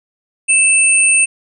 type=tone pair together; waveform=sine; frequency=2637 / 8901 Hz; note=E7 / C#9; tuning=0 / +6 cents; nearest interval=octave + major sixth; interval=2106 cents; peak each=-11 dBFS; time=0.48-1.26 s; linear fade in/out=20 ms; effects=none